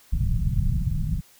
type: low-pass noise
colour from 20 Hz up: pink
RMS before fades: -23 dBFS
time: 0.12-1.21 s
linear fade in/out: 20 ms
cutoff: 180 Hz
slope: 48 dB/octave
effects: white hiss -55 dBFS RMS until 1.39 s